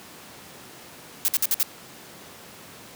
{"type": "noise bursts", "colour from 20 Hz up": "blue", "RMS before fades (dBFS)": -21, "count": 5, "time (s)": [1.25, 1.63], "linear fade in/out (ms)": 0, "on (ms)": 32, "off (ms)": 55, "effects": ["pink hiss -44 dBFS RMS until 2.95 s", "high-pass 150 Hz 12 dB/octave"]}